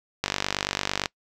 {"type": "click train", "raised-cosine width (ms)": 0.2, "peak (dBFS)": -6, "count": 41, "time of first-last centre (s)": [0.24, 1.058], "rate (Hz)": 48.9, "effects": ["noise-tail reverb RT60 0.1 s tail -24 dB re dry"]}